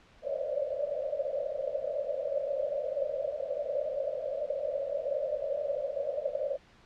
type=band-pass noise; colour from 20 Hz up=pink; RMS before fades=-33 dBFS; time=0.22-6.58 s; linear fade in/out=50 ms; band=530 to 610 Hz; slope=96 dB/octave; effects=pink hiss -59 dBFS RMS until 6.85 s + low-pass 4000 Hz 12 dB/octave